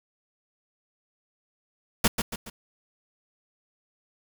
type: noise with echo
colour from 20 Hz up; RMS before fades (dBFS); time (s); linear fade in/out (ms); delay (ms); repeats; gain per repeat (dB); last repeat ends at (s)
pink; -20; 2.04-2.08; 5; 140; 3; -7; 2.5
effects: none